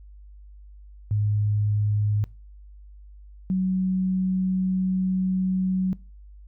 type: tone pair in turn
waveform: sine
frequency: 104.5 / 186.64 Hz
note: G#2 / F#3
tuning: +11 / +15 cents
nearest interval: minor seventh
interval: 1004 cents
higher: second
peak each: -20 dBFS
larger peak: neither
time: 1.11-2.24 / 3.5-5.93 s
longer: second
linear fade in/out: 0 ms
effects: noise-tail reverb RT60 0.3 s tail -22 dB re dry + added 50 Hz sine -43 dBFS peak until 6.47 s